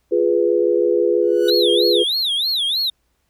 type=chord; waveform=sine; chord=F diminished; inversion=none; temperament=equal; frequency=349.2 / 415.3 / 493.9 Hz; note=F4 / Ab4 / Cb5; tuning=0 / 0 / 0 cents; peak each=-18 dBFS; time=0.11-2.04 s; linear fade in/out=20 ms
type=tone with exponential growth; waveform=sawtooth; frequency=1480 Hz; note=F#6; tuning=in tune; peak=-23 dBFS; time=1.21-1.5 s; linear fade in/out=2 ms; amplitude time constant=63 ms
type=tone with vibrato; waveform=triangle; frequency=3729 Hz; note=A#7; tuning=in tune; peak=-16 dBFS; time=1.48-2.9 s; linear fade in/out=5 ms; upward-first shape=sine; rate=3.2 Hz; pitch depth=260 cents each way
effects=added 60 Hz sine -68 dBFS peak until 3.29 s + pink hiss -68 dBFS RMS until 3.29 s